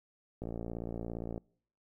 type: click train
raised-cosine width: 2 ms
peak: -26 dBFS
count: 56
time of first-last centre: 0.42-1.378 s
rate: 57.4 Hz
effects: noise-tail reverb RT60 0.6 s tail -26 dB re dry